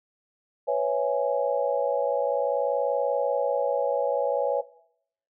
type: chord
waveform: sine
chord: C# minor seventh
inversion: third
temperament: equal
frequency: 493.9 / 554.4 / 659.3 / 830.6 Hz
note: B4 / C#5 / E5 / G#5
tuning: 0 / 0 / 0 / 0 cents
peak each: -27 / -25 / -30 / -30 dBFS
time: 0.67-4.62 s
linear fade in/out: 20 ms
effects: noise-tail reverb RT60 0.7 s tail -19 dB re dry